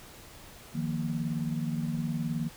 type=chord; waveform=sine; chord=Eb suspended second; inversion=none; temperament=equal; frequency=155.56 / 174.61 / 233.1 Hz; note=Eb3 / F3 / Bb3; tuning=0 / 0 / 0 cents; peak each=-32 / -35 / -33 dBFS; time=0.74-2.49 s; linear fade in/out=20 ms; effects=pink hiss -50 dBFS RMS until 2.56 s